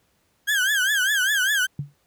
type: tone with vibrato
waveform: 35% pulse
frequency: 1598 Hz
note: G6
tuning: 33 cents sharp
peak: -17 dBFS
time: 0.47-1.67 s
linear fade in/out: 20 ms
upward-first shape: triangle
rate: 5 Hz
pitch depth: 170 cents each way
type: tone with exponential decay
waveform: sine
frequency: 143.2 Hz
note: D3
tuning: 43 cents flat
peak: -21 dBFS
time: 1.79-1.94 s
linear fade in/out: 2 ms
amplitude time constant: 31 ms
effects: pink hiss -66 dBFS RMS until 2.06 s + high-pass 60 Hz 12 dB/octave